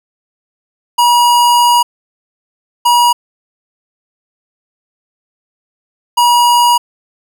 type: tone bursts at uneven times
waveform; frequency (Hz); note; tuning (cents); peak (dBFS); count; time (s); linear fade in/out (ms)
square; 961; B5; -48; -7; 3; 0.98-1.83 / 2.85-3.13 / 6.17-6.78; 10
effects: none